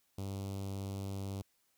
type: tone with notch filter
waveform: sawtooth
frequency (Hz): 98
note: G2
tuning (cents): 0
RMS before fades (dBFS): -40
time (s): 0.18-1.42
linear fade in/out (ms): 5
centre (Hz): 1700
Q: 0.61
effects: white hiss -75 dBFS RMS until 1.77 s